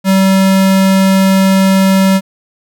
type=tone; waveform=square; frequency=191.9 Hz; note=G3; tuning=37 cents flat; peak=-7 dBFS; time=0.04-2.21 s; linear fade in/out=50 ms; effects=none